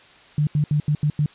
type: tone bursts at uneven times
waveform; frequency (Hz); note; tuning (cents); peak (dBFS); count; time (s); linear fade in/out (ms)
sine; 148.7; D3; +22; -16; 6; 0.38-0.47 / 0.55-0.64 / 0.71-0.8 / 0.88-0.95 / 1.03-1.1 / 1.19-1.26; 2
effects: white hiss -49 dBFS RMS until 1.34 s + resampled to 8000 Hz